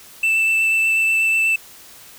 triangle tone with vibrato, 2653 Hz, E7, 10 cents sharp, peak -13 dBFS, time 0.23-1.56 s, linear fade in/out 5 ms, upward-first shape sine, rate 8.2 Hz, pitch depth 9 cents each way, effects white hiss -43 dBFS RMS until 2.18 s

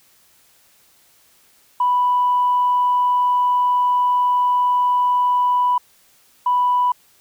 sine tone pair in turn, 987.8 / 987.8 Hz, B5 / B5, 0 / 0 cents, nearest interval unison, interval 0 cents, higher neither, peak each -13 dBFS, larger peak neither, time 1.8-5.78 / 6.46-6.92 s, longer first, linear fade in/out 5 ms, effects tanh soft clip ceiling -9 dBFS + white hiss -55 dBFS RMS until 7.2 s

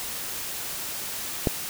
click, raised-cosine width 2 ms, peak -7 dBFS, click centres 1.472 s, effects white hiss -33 dBFS RMS until 1.69 s

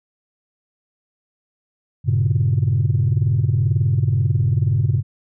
sine chord, G diminished, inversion none, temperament equal, 98 / 116.54 / 138.59 Hz, G2 / Bb2 / Db3, 0 / 0 / 0 cents, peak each -18 dBFS, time 2.04-5.03 s, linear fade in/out 50 ms, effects tanh soft clip ceiling -9 dBFS

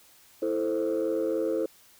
sine chord, A minor, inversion second, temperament equal, 329.6 / 440 / 523.3 Hz, E4 / A4 / C5, 0 / 0 / 0 cents, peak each -28 dBFS, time 0.42-1.66 s, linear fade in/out 5 ms, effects tanh soft clip ceiling -20 dBFS + white hiss -57 dBFS RMS until 1.99 s

